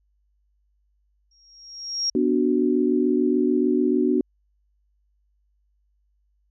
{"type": "tone with exponential growth", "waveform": "sine", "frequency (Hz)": 5588, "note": "F8", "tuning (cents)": 0, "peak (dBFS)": -19, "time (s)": [1.31, 2.1], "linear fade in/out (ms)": 5, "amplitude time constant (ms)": 170}
{"type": "chord", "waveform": "sine", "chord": "B minor", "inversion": "none", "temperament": "equal", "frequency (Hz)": [246.9, 293.7, 370], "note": ["B3", "D4", "F#4"], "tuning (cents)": [0, 0, 0], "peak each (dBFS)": -22, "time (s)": [2.15, 4.21], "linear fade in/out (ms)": 2}
{"effects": ["added 50 Hz sine -64 dBFS peak until 6.5 s"]}